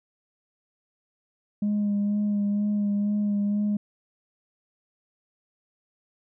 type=tone with vibrato; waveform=sine; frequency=205.6 Hz; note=G#3; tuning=17 cents flat; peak=-20 dBFS; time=1.62-3.77 s; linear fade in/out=5 ms; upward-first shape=sine; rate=2.1 Hz; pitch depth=21 cents each way; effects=tanh soft clip ceiling -20 dBFS